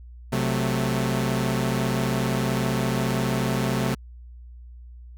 sawtooth chord, F# diminished, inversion second, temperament equal, 130.81 / 185 / 220 Hz, C3 / F#3 / A3, 0 / 0 / 0 cents, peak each -21 / -25 / -23 dBFS, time 0.32-3.95 s, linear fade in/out 10 ms, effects added 60 Hz sine -40 dBFS peak until 5.17 s

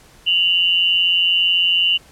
sine tone pair together, 2794 / 2972 Hz, F7 / F#7, 0 / +7 cents, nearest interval minor second, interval 107 cents, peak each -16 dBFS, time 0.26-1.98 s, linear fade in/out 20 ms, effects pink hiss -48 dBFS RMS until 2.11 s + low-pass 12000 Hz 12 dB/octave

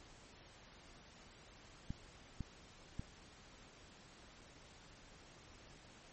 clicks, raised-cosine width 5 ms, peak -29 dBFS, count 3, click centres 1.905 / 2.407 / 2.995 s, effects pink hiss -60 dBFS RMS until 6.12 s + MP3 32 kbps

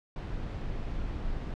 brown noise, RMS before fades -34 dBFS, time 0.16-1.54 s, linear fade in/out 2 ms, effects low-pass 4000 Hz 12 dB/octave

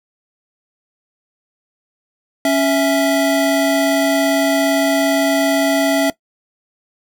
square tone pair together, 277.2 / 659.3 Hz, C#4 / E5, 0 / 0 cents, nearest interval octave + minor third, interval 1500 cents, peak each -16 dBFS, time 2.45-6.1 s, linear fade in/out 2 ms, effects noise-tail reverb RT60 0.1 s tail -19 dB re dry

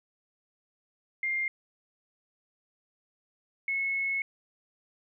sine tone pair in turn, 2111 / 2189 Hz, C7 / C#7, +15 / -22 cents, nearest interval minor second, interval 63 cents, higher second, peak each -27 dBFS, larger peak neither, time 1.23-1.48 / 3.68-4.22 s, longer second, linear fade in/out 2 ms, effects none

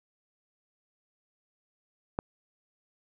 click, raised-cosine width 1 ms, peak -15 dBFS, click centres 2.189 s, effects none

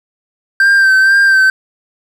triangle tone with vibrato, 1568 Hz, G6, in tune, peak -4 dBFS, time 0.6-1.5 s, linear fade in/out 2 ms, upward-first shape sine, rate 2.1 Hz, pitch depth 34 cents each way, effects none

